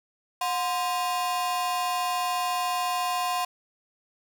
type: ring-modulated tone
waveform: 45% pulse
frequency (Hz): 880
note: A5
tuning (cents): 0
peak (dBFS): -22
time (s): 0.41-3.45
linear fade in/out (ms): 5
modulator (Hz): 157
effects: none